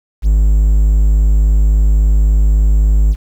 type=tone; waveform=triangle; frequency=51.8 Hz; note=G#1; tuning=4 cents flat; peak=-5 dBFS; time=0.22-3.16 s; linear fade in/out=50 ms; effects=7-bit